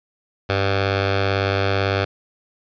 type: tone with notch filter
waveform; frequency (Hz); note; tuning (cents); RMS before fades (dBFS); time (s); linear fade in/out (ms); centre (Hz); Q
10% pulse; 98; G2; 0; -20; 0.49-2.05; 10; 230; 0.63
effects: resampled to 11025 Hz + 8-bit